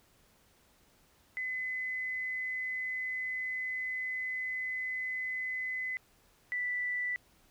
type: tone pair in turn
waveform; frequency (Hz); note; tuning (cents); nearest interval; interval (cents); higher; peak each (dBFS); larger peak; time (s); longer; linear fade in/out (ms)
sine; 2025 / 1976.5; B6 / B6; +43 / +1; unison; 42; first; -33 / -31; second; 1.37-5.97 / 6.52-7.16; first; 0
effects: pink hiss -66 dBFS RMS until 7.5 s